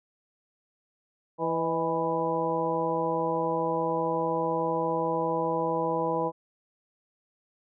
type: harmonic tone with a mistuned harmonic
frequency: 164.81 Hz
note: E3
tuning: in tune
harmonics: 1 / 2 / 3 / 4 / 5 / 6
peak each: -36 / -33 / -29 / -34 / -33 / -31 dBFS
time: 1.38-6.32 s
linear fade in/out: 50 ms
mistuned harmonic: 4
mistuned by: -65 cents
effects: none